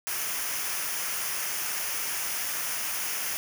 white noise with comb filter, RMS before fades -31 dBFS, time 0.07-3.37 s, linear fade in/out 0 ms, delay 0.25 ms, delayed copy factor -0.6, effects none

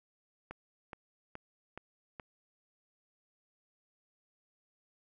click train, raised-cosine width 0.5 ms, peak -28 dBFS, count 5, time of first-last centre 0.51-2.198 s, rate 2.37 Hz, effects none

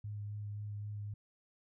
sine tone with vibrato, 103.83 Hz, G#2, in tune, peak -39 dBFS, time 0.04-1.14 s, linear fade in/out 5 ms, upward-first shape sine, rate 3.8 Hz, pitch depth 13 cents each way, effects none

